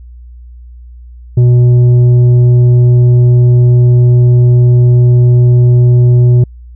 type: tone with tanh clipping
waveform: sine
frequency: 122.4 Hz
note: B2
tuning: 15 cents flat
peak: -4 dBFS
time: 1.37-6.44 s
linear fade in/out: 5 ms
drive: 6 dB
effects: added 60 Hz sine -29 dBFS peak until 6.75 s